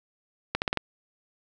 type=accelerating click train; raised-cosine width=0.3 ms; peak=-9 dBFS; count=5; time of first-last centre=0.55-0.773 s; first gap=69 ms; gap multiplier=0.86; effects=none